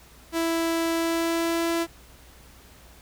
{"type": "tone with pitch glide", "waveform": "sawtooth", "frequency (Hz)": [330.8, 334.8], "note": ["E4", "E4"], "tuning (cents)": [6, 27], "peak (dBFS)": -19, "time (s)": [0.32, 1.87], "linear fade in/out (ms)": 50, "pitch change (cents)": 21, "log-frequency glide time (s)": [0.93, 1.72], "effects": ["added 60 Hz sine -53 dBFS peak until 3.01 s", "pink hiss -52 dBFS RMS until 3.01 s"]}